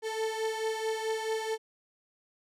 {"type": "beating tone pair", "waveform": "35% pulse", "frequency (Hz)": [440.3, 444.9], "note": ["A4", "A4"], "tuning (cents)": [1, 19], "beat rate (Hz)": 4.6, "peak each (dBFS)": [-30, -34], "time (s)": [0.02, 1.58], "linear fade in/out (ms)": 50, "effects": ["low-pass 10000 Hz 12 dB/octave"]}